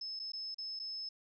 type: tone with dropouts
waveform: sine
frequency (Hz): 5220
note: E8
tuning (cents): -18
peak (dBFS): -39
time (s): 0.01-1.09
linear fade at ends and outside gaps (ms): 5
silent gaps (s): 0.193-0.197 / 0.32-0.333 / 0.545-0.583 / 0.792-0.797
effects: none